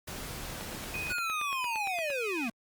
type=noise; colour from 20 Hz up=pink; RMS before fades=-40 dBFS; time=0.07-1.13 s; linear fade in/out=10 ms
type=click train; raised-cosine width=0.3 ms; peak=-25 dBFS; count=14; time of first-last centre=0.61-2.103 s; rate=8.71 Hz
type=tone; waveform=sine; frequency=2500 Hz; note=D#7; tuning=8 cents sharp; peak=-34 dBFS; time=0.94-2.48 s; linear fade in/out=2 ms
type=linear sweep; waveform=square; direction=down; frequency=1480 to 212.9 Hz; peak=-33 dBFS; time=1.1-2.5 s; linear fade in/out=5 ms
effects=Opus 48 kbps